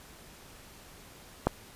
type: click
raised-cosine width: 1 ms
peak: -9 dBFS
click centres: 1.47 s
effects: pink hiss -52 dBFS RMS until 1.75 s + resampled to 32000 Hz